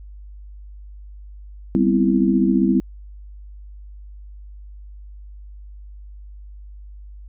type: chord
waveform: sine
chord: C major seventh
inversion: second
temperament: equal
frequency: 196 / 246.9 / 261.6 / 329.6 Hz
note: G3 / B3 / C4 / E4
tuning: 0 / 0 / 0 / 0 cents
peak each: -18 / -21 / -20 / -20 dBFS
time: 1.75-2.8 s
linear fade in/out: 0 ms
effects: added 50 Hz sine -36 dBFS peak until 7.28 s